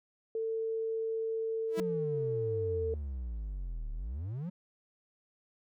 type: tone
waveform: sine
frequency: 447.5 Hz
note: A4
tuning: 29 cents sharp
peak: -31 dBFS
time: 0.35-2.94 s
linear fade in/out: 2 ms
type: tone with exponential growth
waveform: sawtooth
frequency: 328.8 Hz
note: E4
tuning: 4 cents flat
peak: -28 dBFS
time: 1.68-1.8 s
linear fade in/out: 0 ms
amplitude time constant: 25 ms
type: exponential two-way sweep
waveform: triangle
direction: down then up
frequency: 190.2 to 36 to 190.2 Hz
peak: -33 dBFS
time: 1.77-4.5 s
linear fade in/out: 10 ms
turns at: 3.92 s
effects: none